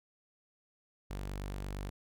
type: tone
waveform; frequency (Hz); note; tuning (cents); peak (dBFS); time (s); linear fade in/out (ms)
sawtooth; 48.65; G1; -12; -34; 1.1-1.9; 10
effects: none